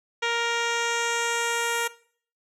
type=tone with low-pass filter sweep; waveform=10% pulse; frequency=467.8 Hz; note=A#4; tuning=6 cents sharp; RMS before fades=-26 dBFS; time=0.22-1.88 s; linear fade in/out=10 ms; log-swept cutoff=4400 to 11000 Hz; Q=1.6; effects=noise-tail reverb RT60 0.5 s tail -19 dB re dry